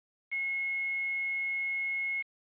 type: tone with quantisation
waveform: sine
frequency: 2171 Hz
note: C#7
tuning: 37 cents flat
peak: -30 dBFS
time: 0.31-2.23 s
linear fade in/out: 20 ms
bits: 7
effects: resampled to 8000 Hz